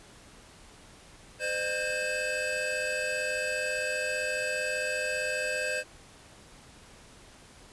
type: tone cluster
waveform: square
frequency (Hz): 512 / 607 / 1594 / 2595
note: C5 / D#5 / G6 / E7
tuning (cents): -38 / -43 / +28 / -28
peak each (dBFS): -36 / -36 / -34 / -35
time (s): 1.39-5.84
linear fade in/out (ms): 50
effects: pink hiss -53 dBFS RMS until 7.72 s + resampled to 24000 Hz